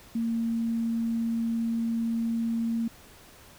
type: tone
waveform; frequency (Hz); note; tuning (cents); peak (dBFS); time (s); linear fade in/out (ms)
sine; 229.4; A#3; -28; -25; 0.15-2.88; 5
effects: pink hiss -52 dBFS RMS until 3.58 s